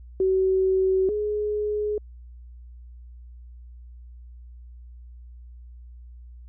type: tone pair in turn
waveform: sine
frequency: 378.5 / 419.7 Hz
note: F#4 / G#4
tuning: +39 / +18 cents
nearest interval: major second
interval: 179 cents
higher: second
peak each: -18 / -23 dBFS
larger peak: first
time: 0.2-1.09 / 1.09-1.98 s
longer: neither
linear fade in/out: 2 ms
effects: added 60 Hz sine -41 dBFS peak until 6.48 s